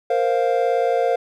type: chord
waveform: triangle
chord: Bb suspended second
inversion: none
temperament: just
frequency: 466.2 / 524.4 / 699.2 Hz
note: Bb4 / C5 / F5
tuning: 0 / +4 / +2 cents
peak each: -19 dBFS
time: 0.1-1.16 s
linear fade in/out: 5 ms
effects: none